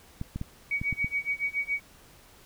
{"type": "clicks", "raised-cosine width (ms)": 5, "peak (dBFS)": -20, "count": 6, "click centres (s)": [0.214, 0.36, 0.414, 0.815, 0.927, 1.045]}
{"type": "tone with tremolo", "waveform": "sine", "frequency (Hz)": 2256, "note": "C#7", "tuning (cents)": 30, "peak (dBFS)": -24, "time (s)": [0.71, 1.8], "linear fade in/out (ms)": 2, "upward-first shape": "sine", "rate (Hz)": 7.1, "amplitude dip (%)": 95}
{"effects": ["pink hiss -55 dBFS RMS until 2.45 s"]}